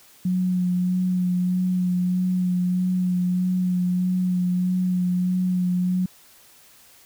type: tone with vibrato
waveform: sine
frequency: 181.5 Hz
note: F#3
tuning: 33 cents flat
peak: -19 dBFS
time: 0.25-6.06 s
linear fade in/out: 5 ms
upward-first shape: sine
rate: 1.6 Hz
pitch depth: 18 cents each way
effects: white hiss -52 dBFS RMS until 7.05 s